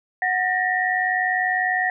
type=tone cluster; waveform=sine; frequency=737 / 1802 / 1902 Hz; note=F#5 / A6 / A#6; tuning=-7 / +41 / +34 cents; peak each=-23 / -24 / -23 dBFS; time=0.22-1.9 s; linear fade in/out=2 ms; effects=none